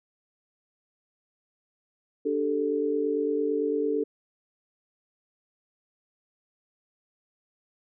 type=chord; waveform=sine; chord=D suspended fourth; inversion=none; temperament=just; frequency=293.7 / 391.6 / 440.5 Hz; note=D4 / G4 / A4; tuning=0 / -2 / +2 cents; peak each=-29 / -31 / -26 dBFS; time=2.25-4.04 s; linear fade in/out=10 ms; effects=none